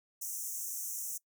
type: high-pass noise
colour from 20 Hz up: pink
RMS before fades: -39 dBFS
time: 0.21-1.18 s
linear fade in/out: 10 ms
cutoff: 5800 Hz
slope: 96 dB/octave
effects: noise-tail reverb RT60 0.1 s tail -22 dB re dry